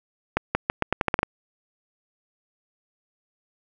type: accelerating click train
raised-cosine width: 0.5 ms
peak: -5 dBFS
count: 10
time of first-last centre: 0.37-1.231 s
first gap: 180 ms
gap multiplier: 0.83
effects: none